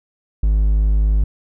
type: tone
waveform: triangle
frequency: 51.91 Hz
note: G#1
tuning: in tune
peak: -10 dBFS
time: 0.43-1.24 s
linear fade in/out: 5 ms
effects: none